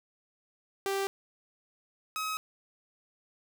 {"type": "tone pair in turn", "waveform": "sawtooth", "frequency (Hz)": [392, 1273.6], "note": ["G4", "D#6"], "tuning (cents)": [0, 40], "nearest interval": "octave + minor sixth", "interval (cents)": 2040, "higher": "second", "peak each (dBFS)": [-25, -28], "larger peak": "first", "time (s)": [[0.86, 1.07], [2.16, 2.37]], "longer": "neither", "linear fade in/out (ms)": 0, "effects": []}